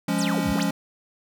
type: chord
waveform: square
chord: Db major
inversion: first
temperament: equal with one note detuned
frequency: 174.61 / 206.1 / 277.2 Hz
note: F3 / Ab3 / Db4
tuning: 0 / -13 / 0 cents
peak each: -27 dBFS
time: 0.08-0.71 s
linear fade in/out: 5 ms
type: exponential two-way sweep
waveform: sine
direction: down then up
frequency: 10548 to 54 to 10548 Hz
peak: -29 dBFS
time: 0.18-0.64 s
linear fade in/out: 10 ms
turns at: 0.51 s
effects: none